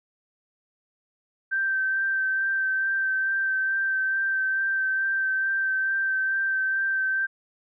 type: tone with vibrato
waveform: sine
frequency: 1559 Hz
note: G6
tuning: 10 cents flat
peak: -22 dBFS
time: 1.51-7.27 s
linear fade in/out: 20 ms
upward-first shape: sine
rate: 2.3 Hz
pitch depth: 15 cents each way
effects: none